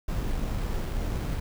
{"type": "noise with sample-and-hold", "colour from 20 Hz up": "brown", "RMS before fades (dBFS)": -29, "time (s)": [0.08, 1.4], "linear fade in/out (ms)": 5, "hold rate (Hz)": 6300, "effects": []}